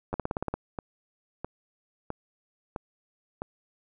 two click trains, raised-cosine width 1 ms, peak -19 / -15 dBFS, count 6 / 8, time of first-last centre 0.13-3.419 / 0.14-0.54 s, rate 1.52 / 17.5 Hz, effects none

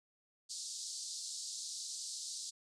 pink band-pass noise, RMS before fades -44 dBFS, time 0.49-2.51 s, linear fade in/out 20 ms, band 4100 to 8800 Hz, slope 48 dB/octave, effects none

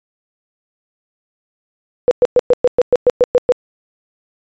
sine tone bursts, 493.9 Hz, B4, in tune, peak -6 dBFS, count 11, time 2.08-3.521 s, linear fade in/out 0 ms, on 31 ms, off 110 ms, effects resampled to 16000 Hz

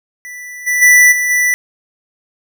square tone with level steps, 1975.5 Hz, B6, in tune, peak -28 / -13 / -5 / -14 / -11 dBFS, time 0.25-1.54 s, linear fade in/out 0 ms, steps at 0.66 / 0.81 / 1.11 / 1.29 s, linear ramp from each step 20 ms, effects none

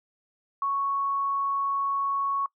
sine tone, 1108.7 Hz, C#6, in tune, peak -24 dBFS, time 0.62-2.46 s, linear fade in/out 2 ms, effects noise-tail reverb RT60 0.1 s tail -23 dB re dry

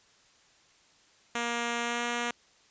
5% pulse tone with pitch glide, 236.3 to 238.9 Hz, A#3 to A#3, +24 to +43 cents, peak -18 dBFS, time 1.35-2.31 s, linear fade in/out 2 ms, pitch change +19 cents, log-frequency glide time 1.81-2.04 s, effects white hiss -62 dBFS RMS until 2.7 s + resampled to 16000 Hz

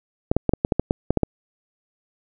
clicks, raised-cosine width 2 ms, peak -4 dBFS, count 11, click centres 0.315 / 0.366 / 0.493 / 0.536 / 0.649 / 0.722 / 0.796 / 0.909 / 1.106 / 1.173 / 1.233 s, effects none

